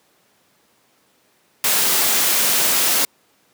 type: noise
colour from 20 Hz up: white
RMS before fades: -17 dBFS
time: 1.64-3.05 s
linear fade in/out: 2 ms
effects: pink hiss -59 dBFS RMS until 3.53 s + high-pass 200 Hz 12 dB/octave